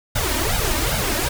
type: noise with flanger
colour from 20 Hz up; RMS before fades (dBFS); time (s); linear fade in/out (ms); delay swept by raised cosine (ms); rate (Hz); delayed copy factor
pink; -21; 0.15-1.29; 10; 1.3 to 3.3; 2.5; +0.95
effects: none